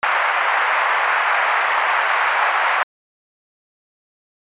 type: band-pass noise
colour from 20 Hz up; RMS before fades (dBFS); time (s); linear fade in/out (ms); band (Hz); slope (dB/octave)
pink; -18; 0.03-2.83; 0; 790 to 2200; 24
effects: resampled to 8000 Hz